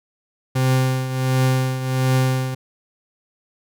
40% pulse tone with tremolo, 130 Hz, C3, 11 cents flat, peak -13 dBFS, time 0.55-2.55 s, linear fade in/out 10 ms, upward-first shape triangle, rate 1.4 Hz, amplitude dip 70%, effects none

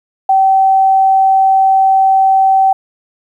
sine tone, 770 Hz, G5, 31 cents flat, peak -6 dBFS, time 0.29-2.73 s, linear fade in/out 5 ms, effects 8-bit

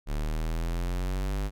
square exponential sweep, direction up, 36.45 to 50.9 Hz, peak -28 dBFS, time 0.06-1.51 s, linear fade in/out 50 ms, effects none

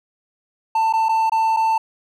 triangle tone with dropouts, 891 Hz, A5, 22 cents sharp, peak -13 dBFS, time 0.75-1.78 s, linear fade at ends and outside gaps 5 ms, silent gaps 0.927-0.935 / 1.086-1.091 / 1.297-1.319 / 1.565-1.569 s, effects none

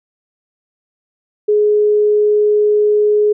sine tone, 419.5 Hz, G#4, 17 cents sharp, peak -9 dBFS, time 1.48-3.33 s, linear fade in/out 10 ms, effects none

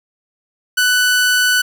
sawtooth tone, 1491 Hz, F#6, 13 cents sharp, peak -8 dBFS, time 0.77-1.62 s, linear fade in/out 10 ms, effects none

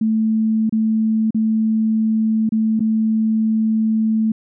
sine tone with dropouts, 220 Hz, A3, in tune, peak -14 dBFS, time 0.01-4.32 s, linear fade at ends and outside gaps 5 ms, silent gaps 0.695-0.724 / 1.307-1.345 / 2.492-2.521 / 2.795-2.804 s, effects none

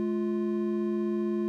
triangle tone pair together, 212.4 / 348.9 Hz, G#3 / F4, +39 / -2 cents, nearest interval major sixth, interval 859 cents, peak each -27 dBFS, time 0-1.48 s, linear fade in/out 0 ms, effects none

